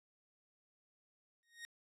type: tone with exponential growth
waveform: sawtooth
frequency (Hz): 1864.7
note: A#6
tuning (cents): 0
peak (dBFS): -40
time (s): 1.43-1.65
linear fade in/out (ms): 0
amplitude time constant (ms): 47
effects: low-pass 11000 Hz 12 dB/octave